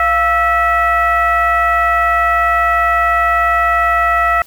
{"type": "tone with frequency modulation", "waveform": "sine", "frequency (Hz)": 1318.5, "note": "E6", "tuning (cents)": 0, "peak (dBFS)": -10, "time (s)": [0, 4.42], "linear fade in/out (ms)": 2, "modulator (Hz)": 628, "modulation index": 1.1, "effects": ["white hiss -44 dBFS RMS until 4.46 s"]}